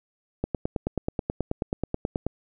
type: click train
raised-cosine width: 2 ms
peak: -12 dBFS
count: 18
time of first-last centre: 0.44-2.266 s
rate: 9.31 Hz
effects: none